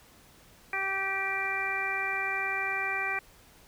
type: harmonic tone with a mistuned harmonic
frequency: 388 Hz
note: G4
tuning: 18 cents flat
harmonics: 1 / 2 / 3 / 4 / 5 / 6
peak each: -42 / -37 / -38 / -36 / -34 / -32 dBFS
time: 0.73-3.19 s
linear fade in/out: 2 ms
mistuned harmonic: 6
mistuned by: +24 cents
effects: pink hiss -57 dBFS RMS until 3.67 s